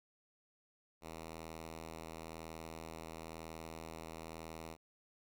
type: tone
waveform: 5% pulse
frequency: 81 Hz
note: E2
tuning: 30 cents flat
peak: -35 dBFS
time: 1.01-4.77 s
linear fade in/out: 50 ms
effects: none